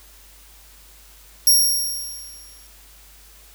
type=tone with exponential decay; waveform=15% pulse; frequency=5588 Hz; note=F8; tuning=in tune; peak=-4 dBFS; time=1.47-2.67 s; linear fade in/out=2 ms; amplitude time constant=260 ms; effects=added 50 Hz sine -49 dBFS peak until 3.54 s + white hiss -49 dBFS RMS until 3.54 s